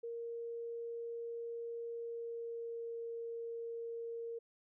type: tone with pitch glide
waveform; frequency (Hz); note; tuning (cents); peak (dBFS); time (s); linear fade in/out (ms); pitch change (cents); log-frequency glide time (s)
sine; 466.2 to 463.2; A#4 to A#4; 0 to -11; -40; 0.03-4.39; 10; -11; 1.9-2.99
effects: none

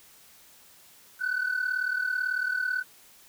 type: tone pair together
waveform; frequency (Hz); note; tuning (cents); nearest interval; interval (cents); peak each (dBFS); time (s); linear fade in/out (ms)
sine; 1480 / 1518.1; F#6 / F#6; 0 / +44; unison; 44; -27; 1.19-2.84; 50
effects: tanh soft clip ceiling -22 dBFS + white hiss -55 dBFS RMS until 3.28 s

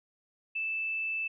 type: tone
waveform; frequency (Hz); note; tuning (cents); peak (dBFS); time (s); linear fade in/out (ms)
sine; 2637; E7; 0; -30; 0.55-1.28; 10
effects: none

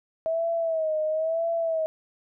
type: tone with vibrato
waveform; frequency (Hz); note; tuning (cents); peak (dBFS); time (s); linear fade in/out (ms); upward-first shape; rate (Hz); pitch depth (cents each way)
sine; 644; E5; -41; -23; 0.26-1.86; 0; sine; 1; 69
effects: none

